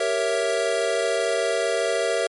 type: chord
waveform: square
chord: G diminished seventh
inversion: none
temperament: equal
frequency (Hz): 392 / 466.2 / 554.4 / 659.3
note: G4 / Bb4 / Db5 / Fb5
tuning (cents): 0 / 0 / 0 / 0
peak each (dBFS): -30 / -26 / -28 / -26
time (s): 0-2.27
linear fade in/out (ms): 5
effects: MP3 48 kbps